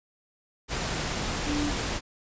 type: tone in noise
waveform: sine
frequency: 293.7 Hz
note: D4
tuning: in tune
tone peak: -27 dBFS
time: 1.45-1.73 s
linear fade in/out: 50 ms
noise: pink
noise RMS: -30 dBFS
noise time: 0.68-2.01 s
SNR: 0 dB
effects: resampled to 16000 Hz